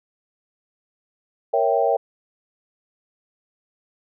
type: chord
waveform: sine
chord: A# diminished seventh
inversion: none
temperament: equal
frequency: 466.2 / 554.4 / 659.3 / 784 Hz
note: A#4 / C#5 / E5 / G5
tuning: 0 / 0 / 0 / 0 cents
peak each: -22 dBFS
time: 1.53-1.97 s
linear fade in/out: 10 ms
effects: none